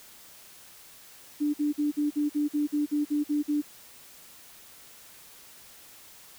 sine tone bursts, 295.1 Hz, D4, 8 cents sharp, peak -23 dBFS, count 12, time 1.4-3.619 s, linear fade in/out 20 ms, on 140 ms, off 49 ms, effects white hiss -51 dBFS RMS until 6.38 s

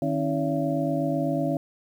sine tone cluster, 154.8 / 272.3 / 320.3 / 569 / 675 Hz, D#3 / C#4 / E4 / C#5 / E5, -9 / -31 / -50 / +45 / +41 cents, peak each -29 / -27 / -31 / -30 / -30 dBFS, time 0.02-1.57 s, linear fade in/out 2 ms, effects 9-bit

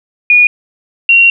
sine tone pair in turn, 2448 / 2748 Hz, D#7 / F7, -29 / -29 cents, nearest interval major second, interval 200 cents, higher second, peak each -3 dBFS, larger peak neither, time 0.3-0.47 / 1.09-1.3 s, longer second, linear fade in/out 2 ms, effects none

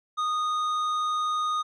triangle tone with tanh clipping, 1236 Hz, D#6, 12 cents flat, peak -26 dBFS, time 0.17-1.63 s, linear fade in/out 20 ms, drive 13 dB, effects none

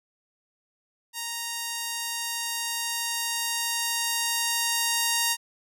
5% pulse tone with level ramp, 932.3 Hz, A#5, in tune, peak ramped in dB -19 to -10 dBFS, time 1.13-5.37 s, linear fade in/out 50 ms, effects none

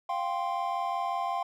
triangle chord, F suspended second, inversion none, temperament equal, 698.5 / 784 / 1046.5 Hz, F5 / G5 / C6, 0 / 0 / 0 cents, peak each -31 dBFS, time 0.09-1.43 s, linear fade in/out 5 ms, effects none

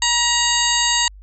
harmonic tone with a mistuned harmonic, 950 Hz, A#5, 33 cents sharp, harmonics 1 / 2 / 3 / 4 / 5 / 7 / 8, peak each -23 / -23 / -23 / -23 / -23 / -23 / -23 dBFS, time 0.02-1.08 s, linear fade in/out 2 ms, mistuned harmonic 5, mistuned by -48 cents, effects added 49 Hz sine -38 dBFS peak until 1.22 s

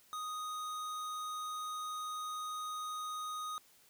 sine tone with hard clipping, 1244.5 Hz, D#6, in tune, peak -40 dBFS, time 0.13-3.58 s, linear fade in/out 0 ms, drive 18 dB, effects white hiss -65 dBFS RMS until 3.89 s

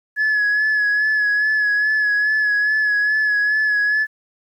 sine tone with vibrato, 1700 Hz, G#6, 40 cents sharp, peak -13 dBFS, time 0.16-4.07 s, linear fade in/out 50 ms, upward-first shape sine, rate 2.4 Hz, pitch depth 32 cents each way, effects tanh soft clip ceiling -13 dBFS + 9-bit

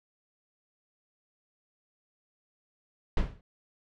brown noise with exponential decay, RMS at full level -21 dBFS, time 3.17-3.41 s, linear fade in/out 2 ms, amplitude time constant 51 ms, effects low-pass 4000 Hz 12 dB/octave

